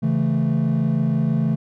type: chord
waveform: triangle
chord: A major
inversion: first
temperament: equal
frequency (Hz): 138.59 / 164.81 / 220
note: C#3 / E3 / A3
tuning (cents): 0 / 0 / 0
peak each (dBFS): -19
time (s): 0.02-1.56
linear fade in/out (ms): 20
effects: tanh soft clip ceiling -9 dBFS